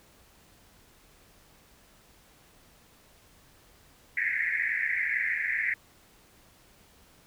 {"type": "band-pass noise", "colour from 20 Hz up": "white", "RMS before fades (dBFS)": -29, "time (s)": [4.17, 5.74], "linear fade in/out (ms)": 2, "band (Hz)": [1700, 2200], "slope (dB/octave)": 96, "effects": ["pink hiss -59 dBFS RMS until 7.26 s"]}